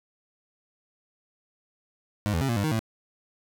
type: tone with pitch steps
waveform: 25% pulse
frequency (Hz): 103.9 / 82.6 / 135.4 / 117.1 / 100.6 / 156.2 / 111.7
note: G#2 / E2 / C#3 / A#2 / G2 / D#3 / A2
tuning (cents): +1 / +4 / -40 / +8 / +45 / +7 / +27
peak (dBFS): -20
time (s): 2.26-2.792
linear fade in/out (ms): 0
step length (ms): 76
effects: none